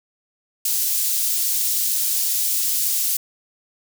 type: high-pass noise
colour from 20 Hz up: white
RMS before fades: -21 dBFS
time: 0.65-3.17 s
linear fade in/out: 5 ms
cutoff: 5200 Hz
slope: 12 dB/octave
effects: none